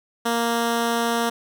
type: tone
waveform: 10% pulse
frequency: 233.1 Hz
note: A#3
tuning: in tune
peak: -12 dBFS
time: 0.25-1.3 s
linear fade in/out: 10 ms
effects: none